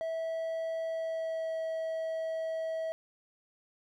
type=tone with pitch glide; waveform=triangle; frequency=652 to 646.4 Hz; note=E5 to E5; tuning=-19 to -34 cents; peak=-30 dBFS; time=0.01-2.92 s; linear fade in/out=0 ms; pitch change=-15 cents; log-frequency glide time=0.85-1.6 s; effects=none